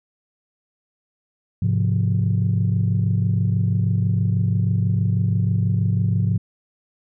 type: chord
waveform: sine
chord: F minor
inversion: first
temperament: just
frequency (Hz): 104.77 / 130.96 / 174.61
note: Ab2 / C3 / F3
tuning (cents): +16 / +2 / 0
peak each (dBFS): -18 / -22 / -22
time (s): 1.62-6.38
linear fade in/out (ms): 5
effects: tanh soft clip ceiling -10 dBFS